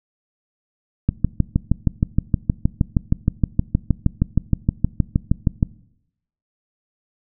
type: click train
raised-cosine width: 5 ms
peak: -3 dBFS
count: 30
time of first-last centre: 1.09-5.628 s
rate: 6.39 Hz
effects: noise-tail reverb RT60 0.8 s tail -21 dB re dry